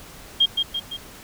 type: tone with echo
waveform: sine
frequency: 3221 Hz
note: G7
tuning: 46 cents sharp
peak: -13 dBFS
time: 0.4-0.46 s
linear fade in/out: 10 ms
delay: 170 ms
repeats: 3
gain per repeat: -5 dB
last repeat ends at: 0.97 s
effects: pink hiss -43 dBFS RMS until 1.23 s